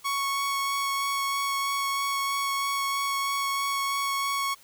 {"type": "tone with vibrato", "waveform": "sawtooth", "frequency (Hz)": 1108.7, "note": "C#6", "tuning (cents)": 0, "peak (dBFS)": -22, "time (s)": [0.04, 4.55], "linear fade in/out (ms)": 20, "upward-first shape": "sine", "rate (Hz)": 3.1, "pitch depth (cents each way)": 8, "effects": ["white hiss -55 dBFS RMS until 4.63 s"]}